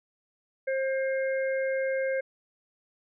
harmonic tone, 532 Hz, C5, 29 cents sharp, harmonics 1 / 3 / 4, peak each -26 / -36 / -38 dBFS, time 0.67-2.21 s, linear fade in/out 10 ms, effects none

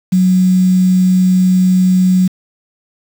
sine tone with quantisation, 184.4 Hz, F#3, 6 cents flat, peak -7 dBFS, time 0.12-2.28 s, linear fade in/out 10 ms, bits 5, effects none

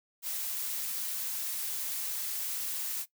blue noise, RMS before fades -35 dBFS, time 0.22-3.06 s, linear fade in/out 50 ms, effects noise-tail reverb RT60 0.1 s tail -17 dB re dry

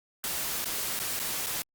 white noise with dropouts, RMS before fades -32 dBFS, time 0.24-1.62 s, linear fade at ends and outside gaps 0 ms, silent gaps 0.644-0.657 / 0.991-1 / 1.192-1.199 / 1.462-1.468 s, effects Opus 48 kbps

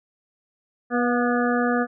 harmonic tone with a mistuned harmonic, 243.5 Hz, B3, 24 cents flat, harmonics 1 / 2 / 3 / 5 / 6 / 7, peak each -22 / -25 / -27 / -29 / -30 / -30 dBFS, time 0.9-1.87 s, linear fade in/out 50 ms, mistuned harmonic 3, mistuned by -30 cents, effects none

